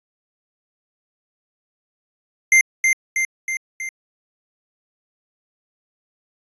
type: tone with echo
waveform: square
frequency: 2093 Hz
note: C7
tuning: in tune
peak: -10 dBFS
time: 2.52-2.61 s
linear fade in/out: 2 ms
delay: 320 ms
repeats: 4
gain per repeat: -4 dB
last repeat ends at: 3.89 s
effects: resampled to 22050 Hz